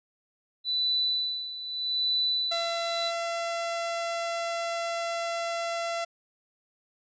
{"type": "tone with tremolo", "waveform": "sine", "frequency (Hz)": 3981, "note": "B7", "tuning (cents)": 13, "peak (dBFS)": -23, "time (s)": [0.64, 3.12], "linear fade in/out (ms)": 50, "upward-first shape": "sine", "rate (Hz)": 0.81, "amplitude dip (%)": 75}
{"type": "tone", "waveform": "sawtooth", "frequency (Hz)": 677, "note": "E5", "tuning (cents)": 46, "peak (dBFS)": -25, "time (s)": [2.51, 6.05], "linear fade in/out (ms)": 10}
{"effects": ["resampled to 16000 Hz"]}